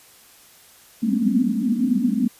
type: band-pass noise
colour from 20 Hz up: pink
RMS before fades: -20 dBFS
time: 1.02-2.28 s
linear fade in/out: 10 ms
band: 200 to 270 Hz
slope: 96 dB/octave
effects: white hiss -50 dBFS RMS until 2.39 s + resampled to 32000 Hz